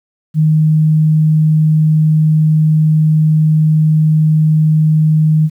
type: tone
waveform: sine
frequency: 155.56 Hz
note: D#3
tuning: in tune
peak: -7 dBFS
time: 0.34-5.5 s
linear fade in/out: 50 ms
effects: 8-bit